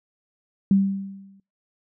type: tone with exponential decay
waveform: sine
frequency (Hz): 195.5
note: G3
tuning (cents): -4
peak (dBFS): -12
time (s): 0.71-1.4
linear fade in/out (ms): 2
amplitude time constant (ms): 150
effects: noise-tail reverb RT60 0.3 s tail -26 dB re dry